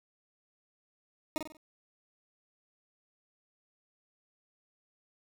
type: tone with echo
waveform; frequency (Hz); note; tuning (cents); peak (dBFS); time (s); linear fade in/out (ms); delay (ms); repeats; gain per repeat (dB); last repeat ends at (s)
20% pulse; 311.1; D#4; 0; -24; 1.36-1.38; 0; 47; 4; -7; 1.568
effects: none